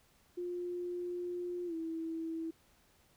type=tone with pitch glide; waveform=sine; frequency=353.7 to 326.2 Hz; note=F4 to E4; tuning=+22 to -18 cents; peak=-36 dBFS; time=0.37-2.51 s; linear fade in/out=10 ms; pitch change=-140 cents; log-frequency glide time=1.66-1.74 s; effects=pink hiss -68 dBFS RMS until 3.16 s